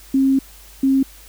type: tone pair in turn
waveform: sine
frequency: 268.8 / 268.8 Hz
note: C4 / C4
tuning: +47 / +47 cents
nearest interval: unison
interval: 0 cents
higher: neither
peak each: -12 / -12 dBFS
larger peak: neither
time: 0.14-0.39 / 0.83-1.03 s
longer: first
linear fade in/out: 5 ms
effects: added 50 Hz sine -44 dBFS peak until 1.28 s + white hiss -45 dBFS RMS until 1.28 s